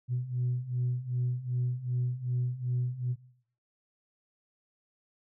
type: beating tone pair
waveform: sine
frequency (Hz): 122.5 / 125.1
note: B2 / B2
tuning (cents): -14 / +23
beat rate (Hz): 2.6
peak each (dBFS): -33 / -29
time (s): 0.08-3.16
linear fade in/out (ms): 50
effects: noise-tail reverb RT60 0.6 s tail -18 dB re dry + tanh soft clip ceiling -23 dBFS